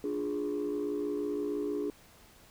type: chord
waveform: sine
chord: D diminished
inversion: none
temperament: equal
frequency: 293.7 / 349.2 / 415.3 Hz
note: D4 / F4 / Ab4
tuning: 0 / 0 / 0 cents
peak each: -33 / -37 / -32 dBFS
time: 0.04-1.9 s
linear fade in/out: 2 ms
effects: tanh soft clip ceiling -26 dBFS + pink hiss -58 dBFS RMS until 2.5 s